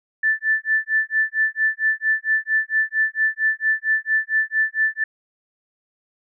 sine tone with tremolo, 1760 Hz, A6, in tune, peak -14 dBFS, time 0.23-5.04 s, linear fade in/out 5 ms, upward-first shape sine, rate 4.4 Hz, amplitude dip 100%, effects none

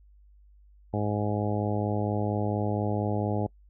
harmonic tone, 104.3 Hz, G#2, 8 cents sharp, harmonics 1 / 2 / 3 / 4 / 5 / 6 / 7 / 8, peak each -29 / -32 / -34 / -35 / -36 / -37 / -37 / -38 dBFS, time 0.93-3.47 s, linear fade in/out 10 ms, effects noise-tail reverb RT60 0.1 s tail -25 dB re dry + added 50 Hz sine -53 dBFS peak until 3.69 s

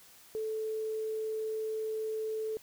sine tone, 437.4 Hz, A4, 10 cents flat, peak -32 dBFS, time 0.35-2.57 s, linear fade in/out 0 ms, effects white hiss -57 dBFS RMS until 2.62 s

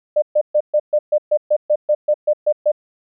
sine tone bursts, 600 Hz, D5, 37 cents sharp, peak -11 dBFS, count 14, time 0.16-2.718 s, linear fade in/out 10 ms, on 62 ms, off 130 ms, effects none

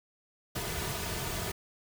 pink noise with comb filter, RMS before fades -35 dBFS, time 0.55-1.52 s, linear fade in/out 10 ms, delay 3.7 ms, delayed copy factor -0.6, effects none

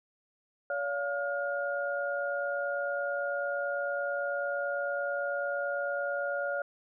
sine tone cluster, 569 / 698 / 1424 Hz, C#5 / F5 / F6, +45 / -1 / +33 cents, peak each -32 / -38 / -34 dBFS, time 0.7-6.62 s, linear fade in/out 2 ms, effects none

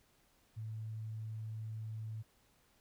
sine tone, 110 Hz, A2, in tune, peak -40 dBFS, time 0.56-2.23 s, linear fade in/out 20 ms, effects pink hiss -71 dBFS RMS until 2.8 s

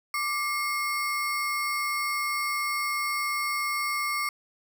square ring-modulated tone, 1661.2 Hz, G#6, in tune, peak -24 dBFS, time 0.14-4.29 s, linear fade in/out 2 ms, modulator 485 Hz, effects none

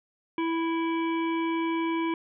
harmonic tone, 329.6 Hz, E4, in tune, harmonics 1 / 3 / 5 / 7 / 9 / 10, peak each -26 / -32 / -44 / -37 / -47 / -48 dBFS, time 0.38-2.14 s, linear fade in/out 2 ms, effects none

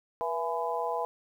harmonic tone with a mistuned harmonic, 167.3 Hz, E3, 26 cents sharp, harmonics 3 / 4 / 5 / 6, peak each -34 / -34 / -34 / -34 dBFS, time 0.21-1.05 s, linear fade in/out 0 ms, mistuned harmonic 3, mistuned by -59 cents, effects 10-bit

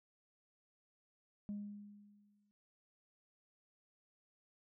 sine tone with exponential decay, 205.3 Hz, G#3, 20 cents flat, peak -37 dBFS, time 1.49-2.51 s, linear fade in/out 0 ms, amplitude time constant 220 ms, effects tanh soft clip ceiling -37 dBFS

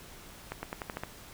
accelerating click train, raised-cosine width 0.5 ms, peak -20 dBFS, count 7, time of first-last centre 0.52-1.035 s, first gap 110 ms, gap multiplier 0.9, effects pink hiss -50 dBFS RMS until 1.33 s

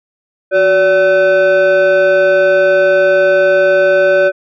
sine tone with frequency modulation, 573 Hz, D5, 43 cents flat, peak -4 dBFS, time 0.51-4.32 s, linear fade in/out 50 ms, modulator 944 Hz, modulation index 0.79, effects tanh soft clip ceiling -6 dBFS

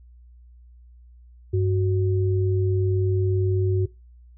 sine tone pair together, 98.15 / 370 Hz, G2 / F#4, +3 / 0 cents, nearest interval octave + major seventh, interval 2297 cents, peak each -20 / -24 dBFS, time 1.53-3.86 s, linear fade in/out 10 ms, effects noise-tail reverb RT60 0.2 s tail -18 dB re dry + added 60 Hz sine -46 dBFS peak until 4.37 s

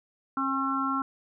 harmonic tone, 269.7 Hz, C#4, 47 cents flat, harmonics 1 / 3 / 4 / 5, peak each -30 / -38 / -31 / -29 dBFS, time 0.37-1.02 s, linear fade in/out 2 ms, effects none

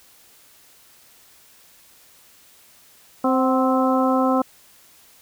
harmonic tone with a mistuned harmonic, 261.6 Hz, C4, in tune, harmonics 1 / 2 / 3 / 4 / 5, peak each -19 / -22 / -24 / -25 / -26 dBFS, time 3.24-4.42 s, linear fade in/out 5 ms, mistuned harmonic 3, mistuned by -47 cents, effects white hiss -52 dBFS RMS until 5.21 s

